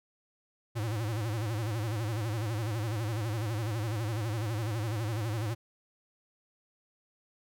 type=tone with vibrato; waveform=square; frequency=110 Hz; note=A2; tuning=in tune; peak=-31 dBFS; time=0.75-5.55 s; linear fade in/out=20 ms; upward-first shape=sine; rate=12 Hz; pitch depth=140 cents each way; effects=none